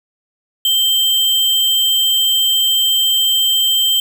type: tone with sample-and-hold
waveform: sine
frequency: 3136 Hz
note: G7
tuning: in tune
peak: -11 dBFS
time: 0.65-4 s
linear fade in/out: 2 ms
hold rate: 11025 Hz
effects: none